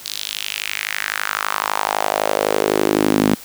sawtooth tone with high-pass filter sweep, 51.91 Hz, G#1, in tune, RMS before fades -20 dBFS, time 0.05-3.35 s, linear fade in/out 5 ms, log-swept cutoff 4200 to 230 Hz, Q 2.7, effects white hiss -38 dBFS RMS until 3.44 s

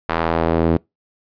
sawtooth tone with band-pass filter sweep, 82.41 Hz, E2, in tune, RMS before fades -18 dBFS, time 0.09-0.77 s, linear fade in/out 0 ms, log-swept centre 1200 to 320 Hz, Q 1, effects noise-tail reverb RT60 0.2 s tail -26 dB re dry + resampled to 11025 Hz

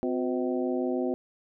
harmonic tone with a mistuned harmonic, 127.7 Hz, C3, 42 cents flat, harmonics 2 / 3 / 4 / 5 / 6, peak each -29 / -30 / -34 / -36 / -40 dBFS, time 0.03-1.14 s, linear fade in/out 0 ms, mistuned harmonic 3, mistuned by -100 cents, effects none

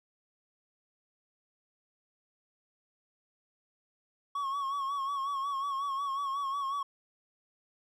triangle tone with vibrato, 1107 Hz, C#6, 3 cents flat, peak -29 dBFS, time 4.35-6.83 s, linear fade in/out 5 ms, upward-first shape sine, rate 5.5 Hz, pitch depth 57 cents each way, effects none

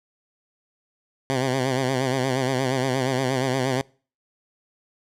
10% pulse tone with vibrato, 130.6 Hz, C3, 3 cents flat, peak -13 dBFS, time 1.3-3.81 s, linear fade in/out 0 ms, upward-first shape sine, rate 8.5 Hz, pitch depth 72 cents each way, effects noise-tail reverb RT60 0.4 s tail -25 dB re dry + low-pass 9000 Hz 12 dB/octave

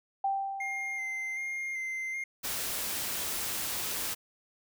sine tone with exponential decay, 784 Hz, G5, in tune, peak -25 dBFS, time 0.24-1.58 s, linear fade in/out 5 ms, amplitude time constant 290 ms
triangle tone with vibrato, 2101 Hz, C7, 7 cents sharp, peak -31 dBFS, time 0.6-2.24 s, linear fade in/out 5 ms, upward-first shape square, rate 1.3 Hz, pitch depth 18 cents each way
white noise, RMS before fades -34 dBFS, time 2.43-4.15 s, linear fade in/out 20 ms
effects none

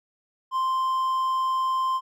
triangle tone, 1045 Hz, C6, 2 cents flat, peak -20 dBFS, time 0.51-2.01 s, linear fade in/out 50 ms, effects none

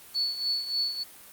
sine tone with tremolo, 4435 Hz, C#8, in tune, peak -23 dBFS, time 0.14-1.04 s, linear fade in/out 20 ms, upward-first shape triangle, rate 3.4 Hz, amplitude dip 75%, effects white hiss -49 dBFS RMS until 1.32 s + Opus 32 kbps

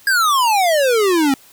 square exponential sweep, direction down, 1654 to 262.9 Hz, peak -13 dBFS, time 0.07-1.34 s, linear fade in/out 2 ms, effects white hiss -47 dBFS RMS until 1.52 s

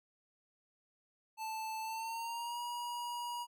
square tone with pitch glide, 880 to 959.6 Hz, A5 to A#5, 0 to +50 cents, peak -39 dBFS, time 1.37-3.47 s, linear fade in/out 50 ms, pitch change +150 cents, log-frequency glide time 1.81-2.6 s, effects none

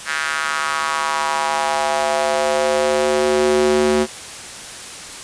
square tone with high-pass filter sweep, 74.6 Hz, D2, 28 cents sharp, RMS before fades -18 dBFS, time 0.05-4.07 s, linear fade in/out 50 ms, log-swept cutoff 1600 to 300 Hz, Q 3, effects white hiss -33 dBFS RMS until 5.23 s + resampled to 22050 Hz

